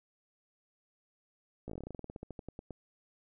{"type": "slowing click train", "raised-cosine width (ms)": 2, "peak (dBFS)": -29, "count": 21, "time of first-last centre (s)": [1.68, 2.707], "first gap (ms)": 16, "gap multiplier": 1.11, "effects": []}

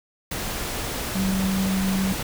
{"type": "tone in noise", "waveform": "sine", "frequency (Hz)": 191.3, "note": "G3", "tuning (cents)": -42, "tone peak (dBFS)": -21, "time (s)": [1.15, 2.13], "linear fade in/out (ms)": 5, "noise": "pink", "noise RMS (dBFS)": -29, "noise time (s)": [0.31, 2.23], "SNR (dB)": 5, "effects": []}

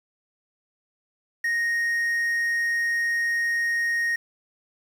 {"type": "tone with quantisation", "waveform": "triangle", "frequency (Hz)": 1864.7, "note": "A#6", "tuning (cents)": 0, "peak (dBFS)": -20, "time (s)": [1.44, 4.16], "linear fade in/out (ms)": 5, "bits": 8, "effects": []}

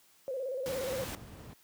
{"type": "tone with vibrato", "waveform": "sine", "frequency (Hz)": 523.3, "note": "C5", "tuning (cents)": 0, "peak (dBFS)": -33, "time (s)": [0.28, 1.04], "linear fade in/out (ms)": 0, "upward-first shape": "square", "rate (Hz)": 17, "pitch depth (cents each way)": 70}
{"type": "noise", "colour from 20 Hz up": "pink", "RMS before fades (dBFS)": -40, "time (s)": [0.66, 1.15], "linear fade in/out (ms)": 0}
{"type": "noise with tremolo", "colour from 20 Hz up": "brown", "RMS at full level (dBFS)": -42, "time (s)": [0.88, 1.54], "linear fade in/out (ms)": 10, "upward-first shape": "triangle", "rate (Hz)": 18, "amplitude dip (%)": 25}
{"effects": ["white hiss -64 dBFS RMS until 1.63 s", "high-pass 80 Hz 12 dB/octave"]}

